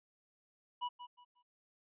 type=tone with echo; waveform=square; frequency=979 Hz; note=B5; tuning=15 cents flat; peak=-36 dBFS; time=0.81-0.89 s; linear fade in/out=20 ms; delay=180 ms; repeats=3; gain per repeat=-11 dB; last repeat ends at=1.43 s; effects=resampled to 8000 Hz